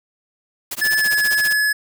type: noise with tremolo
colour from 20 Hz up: white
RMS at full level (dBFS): -25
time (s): 0.71-1.53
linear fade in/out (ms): 5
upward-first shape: sine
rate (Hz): 15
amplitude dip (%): 100
type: tone with pitch glide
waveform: square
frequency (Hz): 1731 to 1703.2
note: A6 to G#6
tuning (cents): -29 to +43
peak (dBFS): -16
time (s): 0.81-1.73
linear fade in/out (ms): 10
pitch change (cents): -28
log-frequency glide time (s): 1-1.09
effects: none